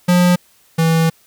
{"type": "tone pair in turn", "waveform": "square", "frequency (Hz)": [178, 163.24], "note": ["F3", "E3"], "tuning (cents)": [33, -17], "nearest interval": "minor second", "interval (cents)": 150, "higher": "first", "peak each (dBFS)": [-10, -12], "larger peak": "first", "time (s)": [[0.08, 0.36], [0.78, 1.1]], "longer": "second", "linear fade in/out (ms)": 10, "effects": ["white hiss -53 dBFS RMS until 1.26 s"]}